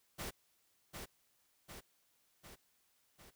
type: noise with echo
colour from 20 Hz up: pink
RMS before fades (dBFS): -43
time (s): 0.18-0.31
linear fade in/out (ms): 20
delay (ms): 750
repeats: 4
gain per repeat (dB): -4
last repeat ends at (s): 3.31
effects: white hiss -75 dBFS RMS until 3.35 s